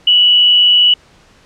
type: tone with amplitude modulation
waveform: sine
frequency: 2945 Hz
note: F#7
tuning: 9 cents flat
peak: -4 dBFS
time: 0.07-0.94 s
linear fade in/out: 5 ms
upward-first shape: sine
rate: 192 Hz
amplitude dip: 35%
effects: pink hiss -47 dBFS RMS until 1.45 s + low-pass 6000 Hz 12 dB/octave